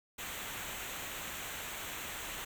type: noise with comb filter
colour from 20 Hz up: pink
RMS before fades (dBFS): -42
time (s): 0.18-2.45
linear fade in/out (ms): 10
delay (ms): 0.2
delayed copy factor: -0.65
effects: none